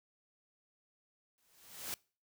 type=noise with exponential growth; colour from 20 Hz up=white; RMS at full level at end=-38 dBFS; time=1.38-1.94 s; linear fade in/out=0 ms; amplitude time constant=120 ms; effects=noise-tail reverb RT60 0.4 s tail -25 dB re dry